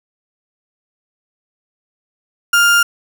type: tone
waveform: 35% pulse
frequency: 1404 Hz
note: F6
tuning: 9 cents sharp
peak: -7 dBFS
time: 2.53-2.83 s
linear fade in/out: 5 ms
effects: none